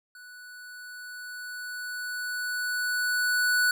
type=tone with level ramp; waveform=square; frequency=1480 Hz; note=F#6; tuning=in tune; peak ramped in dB=-46 to -21 dBFS; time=0.15-3.71 s; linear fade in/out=2 ms; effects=none